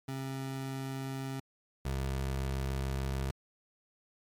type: tone pair in turn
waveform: 25% pulse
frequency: 134.1 / 66.88 Hz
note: C3 / C2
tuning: +43 / +39 cents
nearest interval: octave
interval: 1204 cents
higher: first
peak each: -32 / -28 dBFS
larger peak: second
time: 0.08-1.4 / 1.85-3.31 s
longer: second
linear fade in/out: 5 ms
effects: MP3 96 kbps